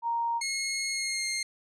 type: tone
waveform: sine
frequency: 932.3 Hz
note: A#5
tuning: in tune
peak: -26 dBFS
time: 0.02-0.42 s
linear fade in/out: 50 ms
type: tone with pitch glide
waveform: 15% pulse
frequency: 2164 to 2121 Hz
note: C#7 to C7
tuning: -42 to +23 cents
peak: -22 dBFS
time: 0.41-1.43 s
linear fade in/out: 5 ms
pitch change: -35 cents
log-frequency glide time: 0.92-1.26 s
effects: low-pass 10000 Hz 12 dB/octave